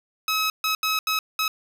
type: tone bursts at uneven times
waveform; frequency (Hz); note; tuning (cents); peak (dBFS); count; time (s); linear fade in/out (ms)
15% pulse; 1281; E6; -50; -15; 5; 0.28-0.5 / 0.64-0.75 / 0.83-0.99 / 1.07-1.19 / 1.39-1.48; 2
effects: none